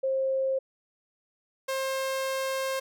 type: tone pair in turn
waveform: sine / sawtooth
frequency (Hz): 532 / 532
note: C5 / C5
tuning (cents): +29 / +29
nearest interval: unison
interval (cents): 0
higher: neither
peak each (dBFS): -24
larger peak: neither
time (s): 0.03-0.59 / 1.68-2.8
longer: second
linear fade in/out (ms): 10
effects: none